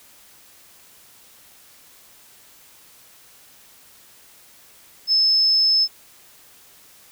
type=tone; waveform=sine; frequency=5230 Hz; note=E8; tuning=15 cents flat; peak=-14 dBFS; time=5.07-5.88 s; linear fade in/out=50 ms; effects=white hiss -50 dBFS RMS until 7.11 s